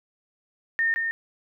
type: tone with echo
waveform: sine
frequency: 1826 Hz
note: A#6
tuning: 36 cents flat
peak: -20 dBFS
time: 0.79-0.94 s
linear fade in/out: 0 ms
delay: 170 ms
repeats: 1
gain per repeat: -4 dB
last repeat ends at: 1.11 s
effects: none